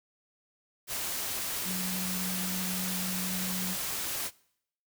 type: tone in noise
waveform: sine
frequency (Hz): 184.6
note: F#3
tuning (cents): -4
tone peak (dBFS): -34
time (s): 1.64-3.77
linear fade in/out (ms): 50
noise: white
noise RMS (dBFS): -34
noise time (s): 0.87-4.31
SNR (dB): -3
effects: noise-tail reverb RT60 0.7 s tail -23 dB re dry